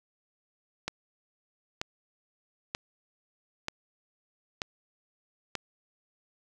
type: click train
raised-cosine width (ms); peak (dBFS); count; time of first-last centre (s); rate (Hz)
0.2; -14; 6; 0.88-5.553; 1.07
effects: none